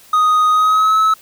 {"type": "tone with pitch glide", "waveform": "triangle", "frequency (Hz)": [1246, 1295.9], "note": ["D#6", "E6"], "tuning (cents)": [2, -30], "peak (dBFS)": -8, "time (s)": [0.13, 1.14], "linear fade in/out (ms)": 5, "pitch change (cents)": 68, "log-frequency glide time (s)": [0.51, 0.98], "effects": ["white hiss -45 dBFS RMS until 1.21 s"]}